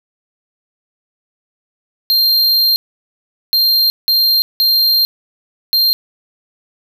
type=tone bursts at uneven times; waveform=square; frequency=4186 Hz; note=C8; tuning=in tune; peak=-10 dBFS; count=5; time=2.1-2.76 / 3.53-3.9 / 4.08-4.42 / 4.6-5.05 / 5.73-5.93 s; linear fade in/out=0 ms; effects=none